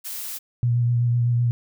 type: noise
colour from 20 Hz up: blue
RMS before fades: -32 dBFS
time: 0.04-0.39 s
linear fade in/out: 20 ms
type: tone with vibrato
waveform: sine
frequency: 120 Hz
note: B2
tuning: 49 cents flat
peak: -17 dBFS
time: 0.63-1.51 s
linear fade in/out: 0 ms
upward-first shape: sine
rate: 7.9 Hz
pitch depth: 20 cents each way
effects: none